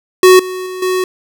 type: tone with level steps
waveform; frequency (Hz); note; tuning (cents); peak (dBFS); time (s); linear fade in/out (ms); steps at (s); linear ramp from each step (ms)
square; 370; F#4; 0; -3 / -21 / -23 / -13; 0.23-1.04; 2; 0.39 / 0.66 / 0.82; 5
effects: 7-bit